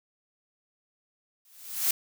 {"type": "noise with exponential growth", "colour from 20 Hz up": "blue", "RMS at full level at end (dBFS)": -22, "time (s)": [1.45, 1.91], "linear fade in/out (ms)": 2, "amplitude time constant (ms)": 100, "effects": []}